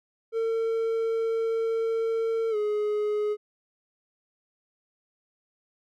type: tone with pitch glide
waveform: triangle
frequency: 452.6 to 419.9 Hz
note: A4 to G#4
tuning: +49 to +19 cents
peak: -22 dBFS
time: 0.32-3.37 s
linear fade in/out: 50 ms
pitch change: -130 cents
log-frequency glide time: 2.5-2.56 s
effects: none